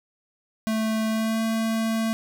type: tone with pitch glide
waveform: square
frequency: 220 to 223.8 Hz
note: A3 to A3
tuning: 0 to +30 cents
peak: -23 dBFS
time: 0.67-2.13 s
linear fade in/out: 0 ms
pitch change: +30 cents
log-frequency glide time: 1.09-1.41 s
effects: none